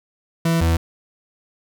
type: tone pair in turn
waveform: 40% pulse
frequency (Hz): 165.7 / 82.66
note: E3 / E2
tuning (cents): +9 / +5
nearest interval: octave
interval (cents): 1204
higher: first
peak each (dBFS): -15 / -14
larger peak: second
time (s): 0.45-0.61 / 0.61-0.77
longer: neither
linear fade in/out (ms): 5
effects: none